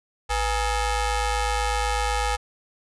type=ring-modulated tone; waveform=sawtooth; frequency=440 Hz; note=A4; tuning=in tune; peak=-15 dBFS; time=0.29-2.37 s; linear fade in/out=20 ms; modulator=386 Hz; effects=resampled to 24000 Hz